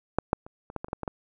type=clicks; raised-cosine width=1 ms; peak=-8 / -7 / -29 / -27 / -17 / -19 / -30 / -14 / -18 / -16 dBFS; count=10; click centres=0.186 / 0.331 / 0.465 / 0.701 / 0.763 / 0.845 / 0.884 / 0.931 / 1.033 / 1.078 s; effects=none